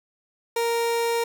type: tone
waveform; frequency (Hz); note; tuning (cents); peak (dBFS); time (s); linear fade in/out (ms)
30% pulse; 466; A#4; -1; -19; 0.56-1.24; 5
effects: 10-bit